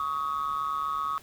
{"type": "ring-modulated tone", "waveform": "triangle", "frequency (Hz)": 73.9, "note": "D2", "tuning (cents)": 11, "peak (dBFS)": -21, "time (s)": [0, 1.18], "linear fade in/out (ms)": 0, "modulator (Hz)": 1190, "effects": ["tanh soft clip ceiling -22 dBFS", "pink hiss -52 dBFS RMS until 1.22 s"]}